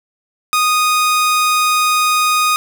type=tone; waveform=sawtooth; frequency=1240 Hz; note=D#6; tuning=6 cents flat; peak=-8 dBFS; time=0.53-2.56 s; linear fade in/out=0 ms; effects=none